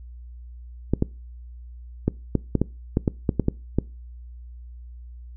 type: clicks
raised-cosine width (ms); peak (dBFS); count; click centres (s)
3; -6; 12; 0.936 / 1.024 / 2.08 / 2.353 / 2.553 / 2.616 / 2.971 / 3.078 / 3.292 / 3.397 / 3.484 / 3.786
effects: noise-tail reverb RT60 0.3 s tail -23 dB re dry + added 60 Hz sine -38 dBFS peak until 5.36 s